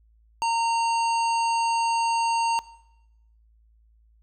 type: harmonic tone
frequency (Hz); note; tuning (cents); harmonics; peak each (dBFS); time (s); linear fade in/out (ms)
920; A#5; -23; 1 / 3 / 5 / 7 / 9; -22 / -32 / -36 / -39 / -41; 0.42-2.59; 0
effects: noise-tail reverb RT60 0.9 s tail -19 dB re dry + added 55 Hz sine -56 dBFS peak until 4.22 s